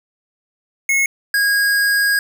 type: tone pair in turn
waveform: square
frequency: 2178 / 1638.7 Hz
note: C#7 / G#6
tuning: -31 / -24 cents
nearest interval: perfect fourth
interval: 493 cents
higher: first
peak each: -14 dBFS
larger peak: neither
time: 0.89-1.06 / 1.34-2.19 s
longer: second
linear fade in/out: 2 ms
effects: 9-bit